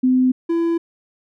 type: tone pair in turn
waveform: sine / triangle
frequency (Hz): 255.7 / 335.2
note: C4 / E4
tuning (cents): -40 / +29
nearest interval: perfect fourth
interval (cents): 469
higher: second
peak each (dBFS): -12 / -14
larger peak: first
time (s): 0.03-0.32 / 0.49-0.78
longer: neither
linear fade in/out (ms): 10
effects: none